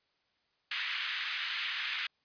white band-pass noise, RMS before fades -36 dBFS, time 0.71-2.07 s, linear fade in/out 5 ms, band 1500 to 3400 Hz, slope 24 dB/octave, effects white hiss -75 dBFS RMS until 2.24 s + resampled to 11025 Hz

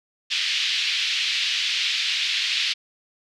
pink band-pass noise, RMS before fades -24 dBFS, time 0.3-2.74 s, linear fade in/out 20 ms, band 2500 to 4400 Hz, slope 24 dB/octave, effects none

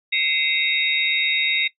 sine tone cluster, 2082 / 2230 / 2481 / 2679 / 3742 Hz, C7 / C#7 / D#7 / E7 / A#7, -9 / +10 / -6 / +27 / +6 cents, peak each -23 / -26 / -30 / -27 / -22 dBFS, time 0.12-1.68 s, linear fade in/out 10 ms, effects noise-tail reverb RT60 0.1 s tail -19 dB re dry

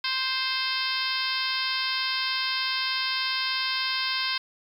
harmonic tone with a mistuned harmonic, 523.3 Hz, C5, in tune, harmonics 2 / 3 / 4 / 5 / 6 / 7 / 8 / 9 / 10, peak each -34 / -34 / -34 / -34 / -34 / -34 / -34 / -34 / -34 dBFS, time 0.04-4.38 s, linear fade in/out 5 ms, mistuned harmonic 10, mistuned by -34 cents, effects 9-bit

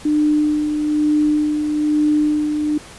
sine tone with tremolo, 300.7 Hz, D4, 41 cents sharp, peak -12 dBFS, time 0.05-2.78 s, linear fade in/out 5 ms, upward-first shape sine, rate 1.1 Hz, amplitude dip 45%, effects pink hiss -39 dBFS RMS until 2.98 s + resampled to 24000 Hz

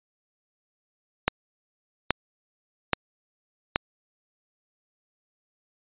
click train, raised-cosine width 0.3 ms, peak -3 dBFS, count 4, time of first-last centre 1.28-3.759 s, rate 1.21 Hz, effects resampled to 8000 Hz

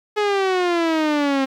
sawtooth exponential sweep, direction down, 424.8 to 265 Hz, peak -13 dBFS, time 0.16-1.46 s, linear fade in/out 20 ms, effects low-pass 4000 Hz 12 dB/octave + 9-bit

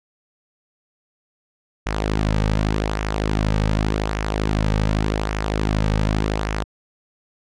sawtooth tone with flanger, 52.6 Hz, G#1, 23 cents sharp, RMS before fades -21 dBFS, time 1.86-6.64 s, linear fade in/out 5 ms, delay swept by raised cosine 0.23 to 2.93 ms, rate 0.86 Hz, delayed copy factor -0.5, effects low-pass 6000 Hz 12 dB/octave

